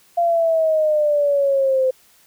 sine exponential sweep, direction down, 693 to 515 Hz, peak -14 dBFS, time 0.17-1.91 s, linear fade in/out 10 ms, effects white hiss -54 dBFS RMS until 2.26 s

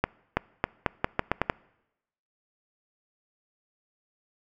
accelerating click train, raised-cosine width 0.5 ms, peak -7 dBFS, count 9, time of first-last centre 0.04-1.499 s, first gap 330 ms, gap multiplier 0.82, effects noise-tail reverb RT60 0.9 s tail -24 dB re dry

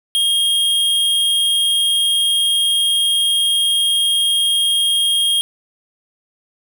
square tone, 3244 Hz, G#7, 41 cents flat, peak -14 dBFS, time 0.15-5.41 s, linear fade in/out 0 ms, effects none

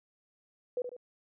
sine tone with echo, 493.9 Hz, B4, in tune, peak -29 dBFS, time 0.77-0.82 s, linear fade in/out 2 ms, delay 73 ms, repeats 2, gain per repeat -7 dB, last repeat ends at 0.966 s, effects none

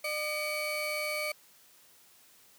35% pulse tone pair together, 604.6 / 2271 Hz, D#5 / C#7, -50 / +41 cents, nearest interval octave + major seventh, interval 2291 cents, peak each -33 / -32 dBFS, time 0.04-1.32 s, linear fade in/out 5 ms, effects white hiss -60 dBFS RMS until 2.58 s + high-pass 100 Hz 12 dB/octave

